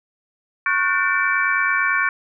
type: tone cluster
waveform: sine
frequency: 1104 / 1445 / 1534 / 1788 / 2308 Hz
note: C#6 / F#6 / G6 / A6 / D7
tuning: -7 / -41 / -38 / +27 / -31 cents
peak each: -23 dBFS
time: 0.66-2.09 s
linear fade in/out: 2 ms
effects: none